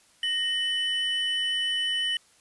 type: tone pair together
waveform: triangle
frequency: 1858.5 / 2998 Hz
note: A#6 / F#7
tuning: -6 / +22 cents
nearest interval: minor sixth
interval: 828 cents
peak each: -30 / -24 dBFS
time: 0.23-2.17 s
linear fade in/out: 2 ms
effects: white hiss -60 dBFS RMS until 2.4 s + resampled to 24000 Hz